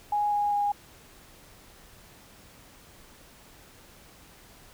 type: tone with pitch steps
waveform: sine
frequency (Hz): 829 / 823.7 / 818.5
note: G#5 / G#5 / G#5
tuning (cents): -3 / -14 / -25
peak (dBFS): -23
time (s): 0.12-0.72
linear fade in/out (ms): 5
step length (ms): 200
effects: pink hiss -53 dBFS RMS until 4.73 s